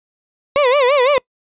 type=tone with vibrato; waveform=35% pulse; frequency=536 Hz; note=C5; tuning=42 cents sharp; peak=-9 dBFS; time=0.56-1.18 s; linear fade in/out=0 ms; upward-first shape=sine; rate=5.9 Hz; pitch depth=170 cents each way; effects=noise-tail reverb RT60 0.1 s tail -25 dB re dry + resampled to 8000 Hz